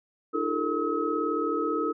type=tone cluster; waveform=sine; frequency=301.8 / 340.1 / 415 / 453.6 / 1280 Hz; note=D4 / F4 / G#4 / A#4 / D#6; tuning=+47 / -46 / -1 / -47 / +49 cents; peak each=-31 / -32 / -35 / -30 / -30 dBFS; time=0.33-1.93 s; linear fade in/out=20 ms; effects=none

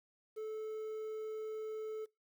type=tone with quantisation; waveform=triangle; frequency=435.1 Hz; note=A4; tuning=19 cents flat; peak=-37 dBFS; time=0.36-2.06 s; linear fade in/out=20 ms; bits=11; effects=noise-tail reverb RT60 0.2 s tail -22 dB re dry

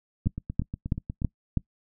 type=two click trains; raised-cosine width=5 ms; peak=-11 / -20 dBFS; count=5 / 9; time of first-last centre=0.27-1.573 / 0.26-1.219 s; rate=3.07 / 8.34 Hz; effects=noise-tail reverb RT60 0.1 s tail -23 dB re dry

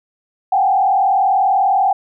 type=tone with frequency modulation; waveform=sine; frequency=777 Hz; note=G5; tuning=16 cents flat; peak=-11 dBFS; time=0.52-1.93 s; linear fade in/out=5 ms; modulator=40.1 Hz; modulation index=1.3; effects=none

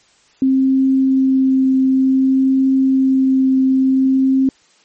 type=tone with vibrato; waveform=sine; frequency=264.6 Hz; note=C4; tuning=20 cents sharp; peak=-10 dBFS; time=0.42-4.49 s; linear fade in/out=2 ms; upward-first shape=triangle; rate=0.55 Hz; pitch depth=10 cents each way; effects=white hiss -53 dBFS RMS until 4.84 s + MP3 32 kbps

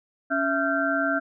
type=tone cluster; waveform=sine; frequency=278.8 / 663 / 1380 / 1555 Hz; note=C#4 / E5 / F6 / G6; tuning=+10 / +10 / -21 / -14 cents; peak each=-27 dBFS; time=0.3-1.2 s; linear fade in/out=20 ms; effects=none

